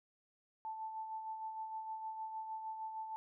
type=tone with tremolo; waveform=sine; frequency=880 Hz; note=A5; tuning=in tune; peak=-39 dBFS; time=0.65-3.16 s; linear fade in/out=0 ms; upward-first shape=sine; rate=6.5 Hz; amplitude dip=45%; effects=none